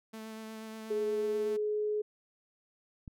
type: tone with vibrato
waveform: sawtooth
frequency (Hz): 220.2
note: A3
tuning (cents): +2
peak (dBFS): -38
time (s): 0.13-1.57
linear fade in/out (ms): 10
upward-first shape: sine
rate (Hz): 8.3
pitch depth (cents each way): 13
type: tone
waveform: sine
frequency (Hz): 422.3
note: G#4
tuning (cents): +29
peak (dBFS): -29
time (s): 0.9-2.02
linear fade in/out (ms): 10
type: click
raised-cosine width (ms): 5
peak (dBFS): -32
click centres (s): 3.078
effects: none